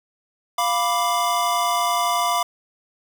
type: chord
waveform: square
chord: B diminished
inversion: second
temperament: equal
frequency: 698.5 / 987.8 / 1174.7 Hz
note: F5 / B5 / D6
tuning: 0 / 0 / 0 cents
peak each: -24 dBFS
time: 0.58-2.43 s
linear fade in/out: 5 ms
effects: none